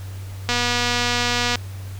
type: click train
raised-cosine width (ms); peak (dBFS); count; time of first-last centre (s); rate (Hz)
0.2; -4; 259; 0.49-1.556; 242
effects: added 96 Hz sine -30 dBFS peak until 1.99 s + pink hiss -44 dBFS RMS until 1.99 s